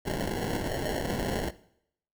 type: noise with sample-and-hold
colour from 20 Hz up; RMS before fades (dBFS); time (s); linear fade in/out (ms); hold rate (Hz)
blue; -31; 0.05-1.51; 20; 1225
effects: noise-tail reverb RT60 0.7 s tail -18 dB re dry